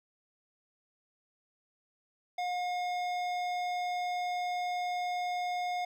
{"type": "tone with hard clipping", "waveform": "sine", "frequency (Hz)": 717, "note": "F5", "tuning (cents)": 45, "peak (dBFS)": -33, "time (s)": [2.38, 5.85], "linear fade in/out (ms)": 5, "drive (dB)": 13, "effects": []}